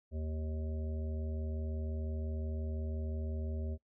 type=harmonic tone with a mistuned harmonic; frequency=77.78 Hz; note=D#2; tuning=in tune; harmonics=1 / 3 / 5 / 7 / 8; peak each=-35 / -45 / -49 / -52 / -53 dBFS; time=0.11-3.78 s; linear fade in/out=50 ms; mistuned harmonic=8; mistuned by=+22 cents; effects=noise-tail reverb RT60 0.1 s tail -23 dB re dry